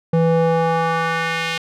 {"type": "tone with band-pass filter sweep", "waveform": "square", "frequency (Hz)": 164.81, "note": "E3", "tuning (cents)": 0, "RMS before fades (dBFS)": -18, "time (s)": [0.13, 1.58], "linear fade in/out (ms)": 5, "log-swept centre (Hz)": [340, 2900], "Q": 1.4, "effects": []}